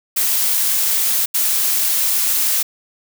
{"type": "noise bursts at uneven times", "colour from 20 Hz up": "blue", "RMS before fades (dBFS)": -17, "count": 2, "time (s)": [[0.16, 1.26], [1.34, 2.63]], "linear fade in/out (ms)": 10, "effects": []}